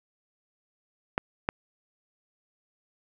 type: clicks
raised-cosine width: 0.5 ms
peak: -10 dBFS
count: 2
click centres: 1.179 / 1.489 s
effects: 8-bit